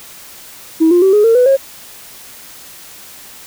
sine tone with pitch steps, 322.3 / 351.5 / 383.3 / 418 / 455.8 / 497.1 / 542 Hz, E4 / F4 / G4 / G#4 / A#4 / B4 / C#5, -39 / +11 / -39 / +11 / -39 / +11 / -39 cents, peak -5 dBFS, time 0.8-1.57 s, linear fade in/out 20 ms, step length 110 ms, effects tanh soft clip ceiling -2 dBFS + white hiss -36 dBFS RMS until 3.46 s

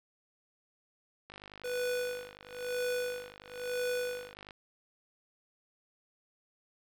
click train, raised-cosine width 0.3 ms, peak -31 dBFS, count 163, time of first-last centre 1.3-4.508 s, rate 50.5 Hz
square tone with tremolo, 493.9 Hz, B4, in tune, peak -31 dBFS, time 1.64-4.34 s, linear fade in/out 5 ms, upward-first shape sine, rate 1 Hz, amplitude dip 100%
effects none

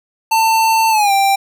square tone with pitch glide, 894 to 787.3 Hz, A5 to G5, +27 to +7 cents, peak -11 dBFS, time 0.31-1.36 s, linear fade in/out 10 ms, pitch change -220 cents, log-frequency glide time 0.9-1.12 s, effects none

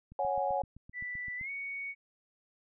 click train, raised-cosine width 5 ms, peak -38 dBFS, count 11, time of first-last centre 0.12-1.412 s, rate 7.74 Hz
sine chord, C# suspended fourth, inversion none, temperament just, 554.4 / 739.2 / 831.5 Hz, C#5 / F#5 / G#5, 0 / -2 / +2 cents, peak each -33 dBFS, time 0.19-0.62 s, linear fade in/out 2 ms
sine tone with pitch glide, 1975.5 to 2230 Hz, B6 to C#7, 0 to +10 cents, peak -36 dBFS, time 0.93-1.95 s, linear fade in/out 50 ms, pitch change +210 cents, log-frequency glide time 1.37-1.5 s
effects none

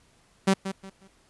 sawtooth tone with echo, 192.9 Hz, G3, 28 cents flat, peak -14 dBFS, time 0.47-0.54 s, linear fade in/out 10 ms, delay 180 ms, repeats 3, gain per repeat -11 dB, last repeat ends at 1.08 s, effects pink hiss -62 dBFS RMS until 1.29 s + resampled to 24000 Hz

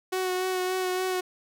sawtooth tone with vibrato, 369.8 Hz, F#4, 1 cent flat, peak -22 dBFS, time 0.12-1.21 s, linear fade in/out 10 ms, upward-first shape sine, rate 3.5 Hz, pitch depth 19 cents each way, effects none

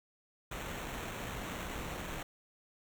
pink noise with sample-and-hold, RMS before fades -41 dBFS, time 0.51-2.23 s, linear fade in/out 5 ms, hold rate 4900 Hz, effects none

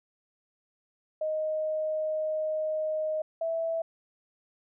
sine tone pair in turn, 622.3 / 657.6 Hz, D#5 / E5, 0 / -4 cents, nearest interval minor second, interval 96 cents, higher second, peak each -27 dBFS, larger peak neither, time 1.21-3.22 / 3.41-3.82 s, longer first, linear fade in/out 5 ms, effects none

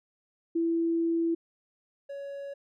sine / triangle tone pair in turn, 332.8 / 559.7 Hz, E4 / C#5, +17 / +17 cents, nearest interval major sixth, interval 900 cents, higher second, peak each -24 / -34 dBFS, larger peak first, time 0.55-1.35 / 2.09-2.54 s, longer first, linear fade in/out 10 ms, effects none

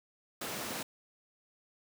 pink high-pass noise, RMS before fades -39 dBFS, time 0.41-0.83 s, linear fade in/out 5 ms, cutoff 190 Hz, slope 12 dB/octave, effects none

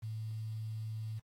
sine tone with quantisation, 110 Hz, A2, in tune, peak -37 dBFS, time 0.02-1.2 s, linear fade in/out 20 ms, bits 10, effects AAC 48 kbps

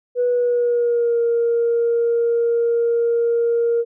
sine tone with pitch glide, 490 to 467.9 Hz, B4 to A#4, -14 to +6 cents, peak -14 dBFS, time 0.15-3.85 s, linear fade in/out 50 ms, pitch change -80 cents, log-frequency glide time 0.27-1.2 s, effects tanh soft clip ceiling -11 dBFS

